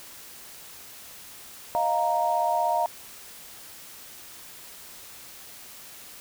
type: chord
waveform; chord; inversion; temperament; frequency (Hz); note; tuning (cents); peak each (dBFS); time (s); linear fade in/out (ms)
sine; Eb suspended second; none; equal; 622.3 / 698.5 / 932.3; Eb5 / F5 / Bb5; 0 / 0 / 0; -29 / -25 / -25; 1.75-2.86; 0
effects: white hiss -45 dBFS RMS until 6.2 s